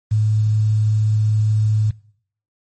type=tone with quantisation; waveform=sine; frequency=107.5 Hz; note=A2; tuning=40 cents flat; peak=-13 dBFS; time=0.11-1.91 s; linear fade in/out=10 ms; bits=7; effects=noise-tail reverb RT60 0.6 s tail -22 dB re dry + MP3 32 kbps